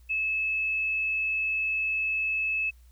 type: tone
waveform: sine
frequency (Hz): 2600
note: E7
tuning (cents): -24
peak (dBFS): -25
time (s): 0.09-2.71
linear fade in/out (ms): 20
effects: added 60 Hz sine -51 dBFS peak until 2.91 s + white hiss -67 dBFS RMS until 2.91 s